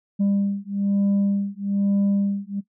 sine beating tone pair, 199.2 / 200.3 Hz, G3 / G3, +28 / +38 cents, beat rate 1.1 Hz, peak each -20 dBFS, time 0.19-2.61 s, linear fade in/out 20 ms, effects noise-tail reverb RT60 0.1 s tail -17 dB re dry + tanh soft clip ceiling -16 dBFS

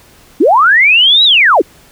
sine linear two-way sweep, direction up then down, 248.9 to 3951 to 248.9 Hz, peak -4 dBFS, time 0.4-1.62 s, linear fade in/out 10 ms, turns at 1.24 s, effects pink hiss -43 dBFS RMS until 1.91 s

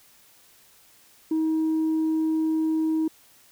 sine tone, 317.3 Hz, D#4, 34 cents sharp, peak -19 dBFS, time 1.31-3.08 s, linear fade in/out 5 ms, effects tanh soft clip ceiling -19 dBFS + white hiss -56 dBFS RMS until 3.51 s

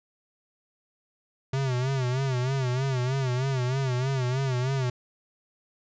square tone with vibrato, 130 Hz, C3, 11 cents flat, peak -25 dBFS, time 1.53-4.9 s, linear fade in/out 5 ms, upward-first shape sine, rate 3.2 Hz, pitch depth 93 cents each way, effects resampled to 16000 Hz

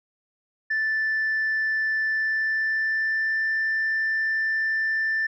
sine tone with pitch glide, 1760 to 1774.3 Hz, A6 to A6, 0 to +14 cents, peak -20 dBFS, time 0.7-5.27 s, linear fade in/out 10 ms, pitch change +14 cents, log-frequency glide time 2.05-3.44 s, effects tanh soft clip ceiling -19 dBFS

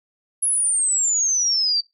sine exponential sweep, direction down, 10780 to 4600 Hz, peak -17 dBFS, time 0.42-1.81 s, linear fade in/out 10 ms, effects noise-tail reverb RT60 0.2 s tail -22 dB re dry

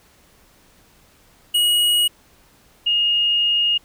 square / sine tone pair in turn, 2897 / 2852 Hz, F#7 / F7, -37 / +36 cents, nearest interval unison, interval 27 cents, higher first, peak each -15 dBFS, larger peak neither, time 1.54-2.08 / 2.86-3.78 s, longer second, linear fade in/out 10 ms, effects pink hiss -54 dBFS RMS until 3.84 s

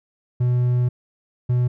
triangle tone pair in turn, 123.47 / 123.47 Hz, B2 / B2, 0 / 0 cents, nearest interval unison, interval 0 cents, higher neither, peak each -14 dBFS, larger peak neither, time 0.4-0.89 / 1.49-1.68 s, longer first, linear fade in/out 10 ms, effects none

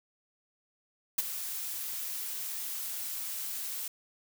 blue noise with ADSR envelope, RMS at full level -25 dBFS, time 1.18-3.88 s, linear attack 7 ms, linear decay 25 ms, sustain -12 dB, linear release 3 ms, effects none

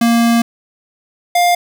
square tone pair in turn, 233.1 / 703.6 Hz, A#3 / F5, 0 / +13 cents, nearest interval octave + perfect fifth, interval 1913 cents, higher second, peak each -10 dBFS, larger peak neither, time 0.01-0.42 / 1.35-1.55 s, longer first, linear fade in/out 5 ms, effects 8-bit

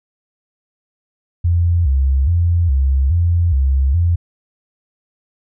sine tone with vibrato, 76.1 Hz, D#2, 38 cents flat, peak -11 dBFS, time 1.44-4.16 s, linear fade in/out 10 ms, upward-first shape square, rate 1.2 Hz, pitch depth 210 cents each way, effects none

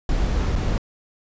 brown noise with dropouts, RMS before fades -21 dBFS, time 0.09-0.78 s, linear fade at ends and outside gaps 2 ms, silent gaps 0.555-0.56 s, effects resampled to 16000 Hz

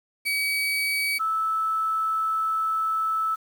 35% pulse / sine tone pair in turn, 2273 / 1309.7 Hz, C#7 / E6, +43 / -12 cents, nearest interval minor seventh, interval 955 cents, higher first, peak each -21 / -22 dBFS, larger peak first, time 0.25-1.19 / 1.19-3.36 s, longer second, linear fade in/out 20 ms, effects 8-bit

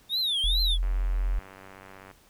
triangle tone with vibrato, 3600 Hz, A7, 39 cents sharp, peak -23 dBFS, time 0.09-0.78 s, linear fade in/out 50 ms, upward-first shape triangle, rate 2.4 Hz, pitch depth 260 cents each way
sine tone, 42.64 Hz, F1, 41 cents flat, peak -23 dBFS, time 0.44-1.39 s, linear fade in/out 0 ms
click train, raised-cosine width 0.5 ms, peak -31 dBFS, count 124, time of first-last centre 0.83-2.113 s, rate 95.9 Hz
effects pink hiss -59 dBFS RMS until 2.29 s

